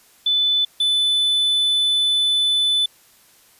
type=tone pair in turn; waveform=sine / triangle; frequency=3500 / 3500 Hz; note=A7 / A7; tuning=-10 / -10 cents; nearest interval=unison; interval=0 cents; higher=neither; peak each=-15 / -14 dBFS; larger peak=second; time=0.26-0.65 / 0.8-2.86 s; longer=second; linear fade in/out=5 ms; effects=white hiss -53 dBFS RMS until 3.59 s + resampled to 32000 Hz